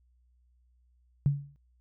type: tone with exponential decay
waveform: sine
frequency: 142 Hz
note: C#3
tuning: 42 cents sharp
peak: -18 dBFS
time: 1.26-1.56 s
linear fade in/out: 0 ms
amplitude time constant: 64 ms
effects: noise-tail reverb RT60 0.1 s tail -19 dB re dry + added 61 Hz sine -63 dBFS peak until 1.8 s